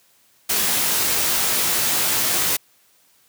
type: noise with comb filter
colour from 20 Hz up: white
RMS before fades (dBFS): -20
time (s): 0.49-2.57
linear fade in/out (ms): 10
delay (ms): 17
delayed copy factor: +0.55
effects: white hiss -58 dBFS RMS until 3.28 s + high-pass 80 Hz 12 dB/octave